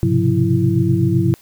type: tone cluster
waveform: sine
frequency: 103.2 / 126.1 / 134 / 177.9 / 332.3 Hz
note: G#2 / B2 / C3 / F3 / E4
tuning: -10 / +36 / +42 / +32 / +14 cents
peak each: -19 dBFS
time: 0.03-1.34 s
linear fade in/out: 0 ms
effects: white hiss -49 dBFS RMS until 1.41 s